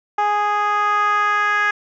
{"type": "tone with band-pass filter sweep", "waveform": "10% pulse", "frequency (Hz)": 414.7, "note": "G#4", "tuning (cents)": -3, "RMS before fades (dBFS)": -18, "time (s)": [0.18, 1.71], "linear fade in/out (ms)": 5, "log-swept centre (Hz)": [890, 1600], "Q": 3.2, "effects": ["resampled to 16000 Hz"]}